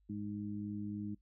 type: harmonic tone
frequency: 103.4 Hz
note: G#2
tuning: 7 cents flat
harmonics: 1 / 2 / 3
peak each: -46 / -40 / -44 dBFS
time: 0.09-1.15 s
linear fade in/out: 10 ms
effects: noise-tail reverb RT60 0.1 s tail -21 dB re dry + added 50 Hz sine -68 dBFS peak until 1.21 s